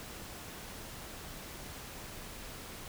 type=silence; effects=pink hiss -46 dBFS RMS until 2.88 s